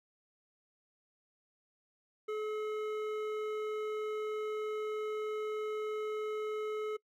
triangle tone with hard clipping, 428.4 Hz, A4, 46 cents flat, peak -36 dBFS, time 2.28-6.97 s, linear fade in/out 10 ms, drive 15 dB, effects noise-tail reverb RT60 0.1 s tail -23 dB re dry

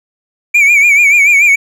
triangle tone with vibrato, 2319 Hz, D7, 22 cents flat, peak -3 dBFS, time 0.54-1.56 s, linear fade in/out 10 ms, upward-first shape sine, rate 6.9 Hz, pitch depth 87 cents each way, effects none

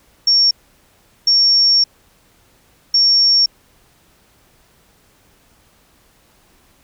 sine tone bursts at uneven times, 5500 Hz, F8, 27 cents flat, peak -9 dBFS, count 3, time 0.27-0.51 / 1.27-1.84 / 2.94-3.46 s, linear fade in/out 5 ms, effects pink hiss -54 dBFS RMS until 6.83 s

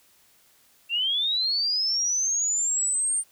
sine linear sweep, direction up, 2689 to 8880 Hz, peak -22 dBFS, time 0.89-3.24 s, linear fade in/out 50 ms, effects white hiss -60 dBFS RMS until 3.31 s

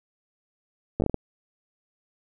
slowing click train, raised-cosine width 2 ms, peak -11 dBFS, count 7, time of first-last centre 1-1.143 s, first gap 9 ms, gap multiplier 1.39, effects none

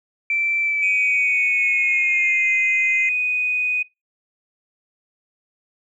sine tone with pitch glide, 2337 to 2070 Hz, D7 to C7, -9 to -19 cents, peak -18 dBFS, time 0.3-3.09 s, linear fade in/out 2 ms, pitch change -210 cents, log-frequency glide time 0.6-2.55 s
sine tone, 2489 Hz, D#7, in tune, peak -18 dBFS, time 0.82-3.83 s, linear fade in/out 10 ms
effects noise-tail reverb RT60 0.2 s tail -20 dB re dry + tanh soft clip ceiling -9 dBFS

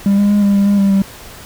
triangle tone with pitch steps, 199 / 203.2 / 205.7 / 201 / 199.5 / 202.3 / 197.5 / 195.5 Hz, G3 / G#3 / G#3 / G3 / G3 / G#3 / G3 / G3, +26 / -38 / -16 / +44 / +31 / -45 / +13 / -4 cents, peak -6 dBFS, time 0.06-1.02 s, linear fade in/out 2 ms, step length 120 ms, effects tanh soft clip ceiling -2 dBFS + pink hiss -35 dBFS RMS until 1.45 s

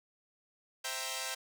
5% pulse chord, C dominant seventh, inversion none, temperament equal, 523.3 / 659.3 / 784 / 932.3 Hz, C5 / E5 / G5 / Bb5, 0 / 0 / 0 / 0 cents, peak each -30 dBFS, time 0.84-1.35 s, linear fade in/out 10 ms, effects none

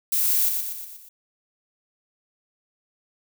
violet noise with echo, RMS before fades -22 dBFS, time 0.12-0.49 s, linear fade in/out 5 ms, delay 120 ms, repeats 5, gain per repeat -5 dB, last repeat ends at 1.09 s, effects none

